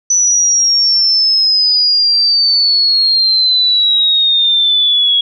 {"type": "exponential sweep", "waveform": "sine", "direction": "down", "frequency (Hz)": [5980, 3322], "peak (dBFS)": -8, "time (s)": [0.1, 5.21], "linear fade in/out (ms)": 5, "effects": []}